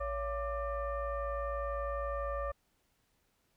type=tone with frequency modulation; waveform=sine; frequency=563 Hz; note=C#5; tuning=27 cents sharp; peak=-33 dBFS; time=0-2.52 s; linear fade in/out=10 ms; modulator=619 Hz; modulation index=1.2; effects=pink hiss -75 dBFS RMS until 3.56 s